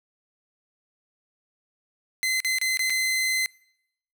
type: tone with dropouts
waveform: sawtooth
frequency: 2054 Hz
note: C7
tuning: 33 cents flat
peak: -19 dBFS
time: 2.23-3.46 s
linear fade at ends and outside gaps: 0 ms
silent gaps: 2.403-2.447 / 2.585-2.614 / 2.772-2.793 / 2.898-2.903 s
effects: noise-tail reverb RT60 0.8 s tail -26 dB re dry